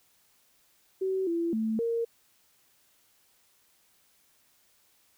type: tone with pitch steps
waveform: sine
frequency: 379.9 / 337.1 / 220.9 / 463.1 Hz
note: F#4 / E4 / A3 / A#4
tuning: +46 / +39 / +7 / -11 cents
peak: -26 dBFS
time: 1.01-2.05 s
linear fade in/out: 10 ms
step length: 260 ms
effects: white hiss -66 dBFS RMS until 5.17 s